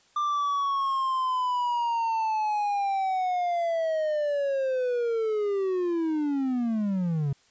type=linear sweep; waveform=triangle; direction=down; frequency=1192 to 135.1 Hz; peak=-22 dBFS; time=0.16-7.33 s; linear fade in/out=5 ms; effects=white hiss -62 dBFS RMS until 7.5 s + resampled to 16000 Hz